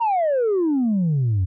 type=exponential sweep; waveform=sine; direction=down; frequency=958 to 87.2 Hz; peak=-15 dBFS; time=0-1.46 s; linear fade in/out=20 ms; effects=tanh soft clip ceiling -15 dBFS